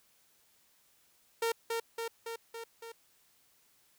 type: tone with echo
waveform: sawtooth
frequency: 459.1 Hz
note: A#4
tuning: 26 cents flat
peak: -25 dBFS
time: 1.42-1.52 s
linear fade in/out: 5 ms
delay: 280 ms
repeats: 5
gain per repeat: -3 dB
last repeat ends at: 2.92 s
effects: white hiss -68 dBFS RMS until 3.98 s